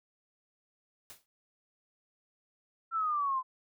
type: noise with exponential decay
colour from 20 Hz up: white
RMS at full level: -45 dBFS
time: 1.1-1.26 s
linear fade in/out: 0 ms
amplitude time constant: 34 ms
type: exponential sweep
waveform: sine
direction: down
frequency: 1359 to 1020 Hz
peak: -28 dBFS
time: 2.91-3.43 s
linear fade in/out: 50 ms
effects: none